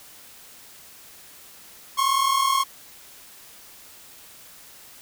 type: tone pair together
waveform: 45% pulse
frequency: 1059 / 1098.3 Hz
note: C6 / C#6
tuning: +21 / -16 cents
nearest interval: minor second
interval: 63 cents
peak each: -23 / -21 dBFS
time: 1.97-2.64 s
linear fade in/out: 20 ms
effects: white hiss -47 dBFS RMS until 5.01 s